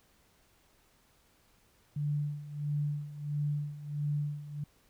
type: tone with tremolo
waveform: sine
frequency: 146.83 Hz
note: D3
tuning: in tune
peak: -28 dBFS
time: 1.96-4.64 s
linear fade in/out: 5 ms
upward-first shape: sine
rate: 1.5 Hz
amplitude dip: 80%
effects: pink hiss -67 dBFS RMS until 4.89 s